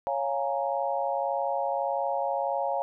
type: chord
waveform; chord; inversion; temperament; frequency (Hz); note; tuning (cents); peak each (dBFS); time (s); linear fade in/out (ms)
sine; Bb minor seventh; first; equal; 554.4 / 698.5 / 830.6 / 932.3; Db5 / F5 / Ab5 / Bb5; 0 / 0 / 0 / 0; -30 / -31 / -31 / -34; 0.07-2.82; 0
effects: none